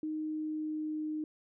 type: tone with pitch glide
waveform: sine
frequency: 310 to 307.7 Hz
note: D#4 to D#4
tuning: -6 to -19 cents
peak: -33 dBFS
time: 0.03-1.24 s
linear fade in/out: 2 ms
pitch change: -13 cents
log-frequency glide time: 0.18-1.05 s
effects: none